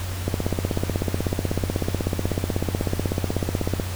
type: click train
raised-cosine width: 2 ms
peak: -9 dBFS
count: 58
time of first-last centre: 0.28-3.799 s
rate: 16.2 Hz
effects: added 91 Hz sine -27 dBFS peak until 3.95 s + pink hiss -35 dBFS RMS until 3.95 s